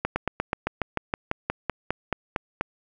slowing click train, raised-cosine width 0.5 ms, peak -9 dBFS, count 16, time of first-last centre 0.05-2.61 s, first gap 110 ms, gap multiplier 1.06, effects none

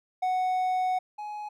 triangle tone pair in turn, 740 / 839.5 Hz, F#5 / G#5, 0 / +18 cents, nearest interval major second, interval 218 cents, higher second, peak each -22 / -32 dBFS, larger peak first, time 0.22-0.99 / 1.18-1.49 s, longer first, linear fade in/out 10 ms, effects none

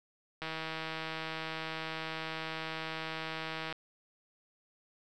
click train, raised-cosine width 0.3 ms, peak -22 dBFS, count 530, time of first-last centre 0.42-3.726 s, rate 160 Hz, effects none

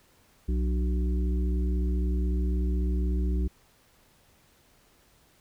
harmonic tone with a mistuned harmonic, 62.1 Hz, B1, 10 cents sharp, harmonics 1 / 3 / 5 / 6, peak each -24 / -34 / -38 / -40 dBFS, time 0.48-3.48 s, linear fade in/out 10 ms, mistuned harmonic 5, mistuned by -80 cents, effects pink hiss -62 dBFS RMS until 5.4 s

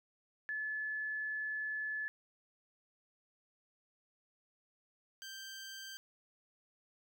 sine / 15% pulse tone pair in turn, 1725 / 1569.4 Hz, A6 / G6, -35 / +2 cents, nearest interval major second, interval 163 cents, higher first, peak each -36 / -39 dBFS, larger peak first, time 0.49-2.08 / 5.22-5.97 s, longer first, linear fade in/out 0 ms, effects none

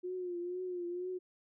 sine tone with vibrato, 357.8 Hz, F4, 42 cents sharp, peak -36 dBFS, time 0.03-1.19 s, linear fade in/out 20 ms, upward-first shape triangle, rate 2.1 Hz, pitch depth 62 cents each way, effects none

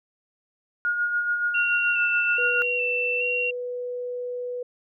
sine tone with tremolo, 1433 Hz, F6, 44 cents sharp, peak -20 dBFS, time 0.85-2.62 s, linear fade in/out 0 ms, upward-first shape sine, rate 7 Hz, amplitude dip 45%
sine tone with vibrato, 2710 Hz, E7, 47 cents sharp, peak -23 dBFS, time 1.54-3.51 s, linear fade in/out 10 ms, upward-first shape square, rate 1.2 Hz, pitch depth 24 cents each way
sine tone with pitch glide, 488.9 to 492.6 Hz, B4 to B4, -18 to -5 cents, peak -28 dBFS, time 2.38-4.63 s, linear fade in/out 5 ms, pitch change +13 cents, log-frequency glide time 2.62-2.79 s
effects none

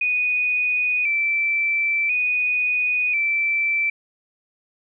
sine tone with vibrato, 2404 Hz, D7, 40 cents sharp, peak -18 dBFS, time 0.01-3.9 s, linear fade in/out 5 ms, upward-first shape square, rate 0.48 Hz, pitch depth 53 cents each way, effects none

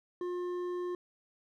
sine tone with hard clipping, 356.3 Hz, F4, 35 cents sharp, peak -35 dBFS, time 0.21-0.95 s, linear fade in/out 2 ms, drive 7 dB, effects none

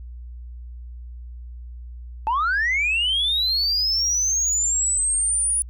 sine linear sweep, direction up, 852 to 9810 Hz, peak -17 dBFS, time 2.27-5.62 s, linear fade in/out 0 ms, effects tanh soft clip ceiling -16 dBFS + added 60 Hz sine -34 dBFS peak until 5.69 s

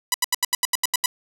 5% pulse tone bursts, 987.8 Hz, B5, in tune, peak -5 dBFS, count 10, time 0.12-1.06 s, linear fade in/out 2 ms, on 22 ms, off 80 ms, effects none

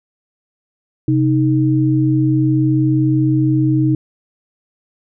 sine tone pair together, 131.1 / 311.8 Hz, C3 / D#4, +4 / +4 cents, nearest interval octave + minor third, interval 1500 cents, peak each -14 dBFS, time 1.08-3.95 s, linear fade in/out 2 ms, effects none

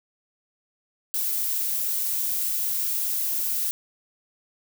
violet noise, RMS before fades -26 dBFS, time 1.14-3.71 s, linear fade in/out 0 ms, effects none

